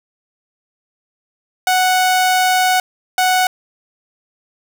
sawtooth tone bursts at uneven times, 740 Hz, F#5, in tune, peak -8 dBFS, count 2, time 1.67-2.8 / 3.18-3.47 s, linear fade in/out 2 ms, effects none

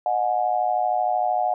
sine tone with amplitude modulation, 730 Hz, F#5, 24 cents flat, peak -15 dBFS, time 0.06-1.54 s, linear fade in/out 2 ms, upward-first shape sine, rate 113 Hz, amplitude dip 95%, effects none

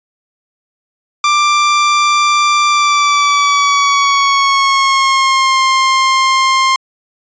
sawtooth tone with pitch glide, 1181 to 1058.2 Hz, D6 to C6, +9 to +19 cents, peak -5 dBFS, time 1.24-6.76 s, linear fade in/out 2 ms, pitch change -190 cents, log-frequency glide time 2.69-5.61 s, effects resampled to 16000 Hz

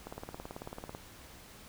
click train, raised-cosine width 1 ms, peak -27 dBFS, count 17, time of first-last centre 0.07-0.949 s, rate 18.2 Hz, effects pink hiss -53 dBFS RMS until 1.68 s

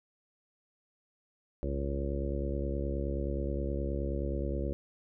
harmonic tone with a mistuned harmonic, 69.5 Hz, C#2, 5 cents sharp, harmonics 1 / 2 / 3 / 4 / 5 / 6 / 7 / 8, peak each -33 / -40 / -41 / -42 / -39 / -45 / -42 / -41 dBFS, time 1.63-4.73 s, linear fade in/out 0 ms, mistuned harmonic 1, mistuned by -110 cents, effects none

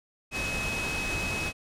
sine tone in noise, 2552 Hz, D#7, 43 cents sharp, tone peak -31 dBFS, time 0.31-1.53 s, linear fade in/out 50 ms, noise pink, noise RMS -33 dBFS, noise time 0.31-1.53 s, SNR -1 dB, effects low-pass 9000 Hz 12 dB/octave

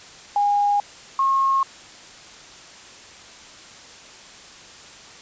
sine tone pair in turn, 817 / 1081.6 Hz, G#5 / C#6, -29 / -43 cents, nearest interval perfect fourth, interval 486 cents, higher second, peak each -16 dBFS, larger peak neither, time 0.36-0.8 / 1.19-1.63 s, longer neither, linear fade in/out 2 ms, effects white hiss -43 dBFS RMS until 5.21 s + resampled to 16000 Hz

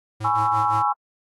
square tone with tremolo, 108 Hz, A2, 32 cents flat, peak -28 dBFS, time 0.2-0.83 s, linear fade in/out 10 ms, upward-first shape sine, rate 5.8 Hz, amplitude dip 85%
sine chord, C# minor seventh, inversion second, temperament just, 831.5 / 997.9 / 1108.7 / 1330.5 Hz, G#5 / B5 / C#6 / E6, +2 / +18 / 0 / +16 cents, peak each -21 / -26 / -25 / -24 dBFS, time 0.24-0.93 s, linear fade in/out 10 ms
effects AAC 32 kbps

